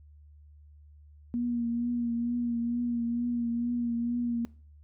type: tone with vibrato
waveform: sine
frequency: 237.5 Hz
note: A#3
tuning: 33 cents sharp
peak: -27 dBFS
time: 1.34-4.45 s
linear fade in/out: 0 ms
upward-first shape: triangle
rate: 2.2 Hz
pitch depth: 34 cents each way
effects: noise-tail reverb RT60 0.4 s tail -21 dB re dry + added 74 Hz sine -51 dBFS peak until 4.83 s